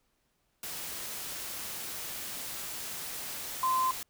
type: tone in noise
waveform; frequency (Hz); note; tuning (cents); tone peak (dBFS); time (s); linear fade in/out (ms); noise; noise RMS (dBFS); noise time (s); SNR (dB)
sine; 1036; C6; -17; -25; 3.63-3.91; 2; white; -39; 0.63-4.03; +11
effects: pink hiss -75 dBFS RMS until 4.09 s